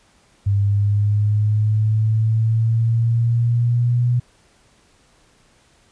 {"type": "linear sweep", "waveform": "sine", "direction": "up", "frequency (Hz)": [99.7, 122.6], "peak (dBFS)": -14, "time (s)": [0.46, 4.2], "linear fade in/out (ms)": 10, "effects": ["pink hiss -56 dBFS RMS until 5.91 s", "resampled to 22050 Hz"]}